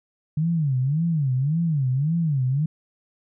sine tone with vibrato, 147 Hz, D3, 2 cents sharp, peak -19 dBFS, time 0.37-2.66 s, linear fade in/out 5 ms, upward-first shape sine, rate 1.8 Hz, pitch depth 250 cents each way, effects none

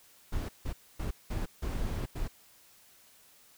brown noise bursts at uneven times, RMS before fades -33 dBFS, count 6, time 0.32-0.49 / 0.65-0.73 / 0.99-1.11 / 1.3-1.46 / 1.62-2.06 / 2.15-2.28 s, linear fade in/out 10 ms, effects white hiss -60 dBFS RMS until 3.57 s

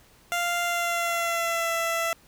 15% pulse tone with pitch glide, 696 to 666.9 Hz, F5 to E5, -6 to +20 cents, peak -18 dBFS, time 0.32-2.13 s, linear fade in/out 0 ms, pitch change -74 cents, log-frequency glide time 0.63-1.73 s, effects pink hiss -57 dBFS RMS until 2.27 s

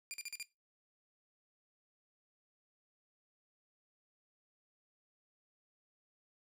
15% pulse tone bursts, 2400 Hz, D7, 37 cents sharp, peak -34 dBFS, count 5, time 0.11-0.427 s, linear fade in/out 0 ms, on 29 ms, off 43 ms, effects noise-tail reverb RT60 0.2 s tail -17 dB re dry

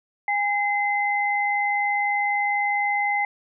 sine tone pair together, 817 / 2058 Hz, G#5 / C7, -29 / -29 cents, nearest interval octave + major third, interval 1600 cents, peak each -23 dBFS, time 0.28-3.25 s, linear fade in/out 2 ms, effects none

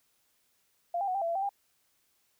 sine tone with pitch steps, 693 / 795 / 738 / 790 / 671 / 677 / 776 / 801 Hz, F5 / G5 / F#5 / G5 / E5 / E5 / G5 / G5, -14 / +24 / -5 / +13 / +31 / +46 / -18 / +37 cents, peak -28 dBFS, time 0.94-1.492 s, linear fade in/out 5 ms, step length 69 ms, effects white hiss -72 dBFS RMS until 2.39 s

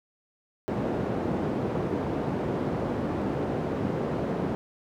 white band-pass noise, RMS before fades -29 dBFS, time 0.68-4.55 s, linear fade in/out 0 ms, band 100 to 430 Hz, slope 12 dB/octave, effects none

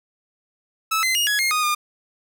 sawtooth tone with pitch steps, 1305 / 2060 / 2861 / 1678 / 2133 / 1238 / 1211 Hz, E6 / C7 / F7 / G#6 / C7 / D#6 / D#6, -18 / -28 / +41 / +17 / +33 / -9 / -47 cents, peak -15 dBFS, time 0.91-1.75 s, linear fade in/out 10 ms, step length 120 ms, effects none

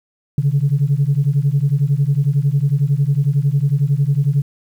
sine beating tone pair, 136 / 147 Hz, C#3 / D3, -33 / +2 cents, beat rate 11 Hz, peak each -15 dBFS, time 0.38-4.42 s, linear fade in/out 2 ms, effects tanh soft clip ceiling -7 dBFS + 8-bit

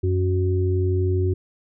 harmonic tone, 92.2 Hz, F#2, 6 cents flat, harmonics 1 / 3 / 4, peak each -19 / -33 / -24 dBFS, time 0.03-1.34 s, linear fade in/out 10 ms, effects none

